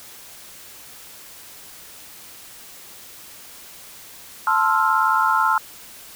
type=chord; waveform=sine; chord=F major seventh; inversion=first; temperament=equal; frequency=880 / 1046.5 / 1318.5 / 1396.9 Hz; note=A5 / C6 / E6 / F6; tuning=0 / 0 / 0 / 0 cents; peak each=-21 dBFS; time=4.47-5.58 s; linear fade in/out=2 ms; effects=white hiss -42 dBFS RMS until 6.15 s